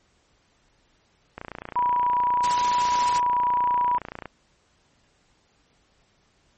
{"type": "click train", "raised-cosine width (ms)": 0.5, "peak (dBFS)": -19, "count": 85, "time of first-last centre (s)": [1.38, 4.257], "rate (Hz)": 29.2}
{"type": "tone", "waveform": "sine", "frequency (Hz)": 978, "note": "B5", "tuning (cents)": -17, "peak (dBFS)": -19, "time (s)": [1.76, 3.98], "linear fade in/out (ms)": 2}
{"type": "noise with tremolo", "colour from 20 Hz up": "white", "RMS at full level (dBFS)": -29, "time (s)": [2.43, 3.2], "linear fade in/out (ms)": 10, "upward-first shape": "square", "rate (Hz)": 14, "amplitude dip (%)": 25}
{"effects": ["pink hiss -64 dBFS RMS until 6.57 s", "MP3 32 kbps"]}